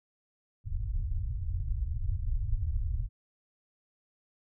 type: low-pass noise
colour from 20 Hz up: pink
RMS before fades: -31 dBFS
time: 0.64-3.09 s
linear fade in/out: 50 ms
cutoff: 110 Hz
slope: 48 dB/octave
effects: none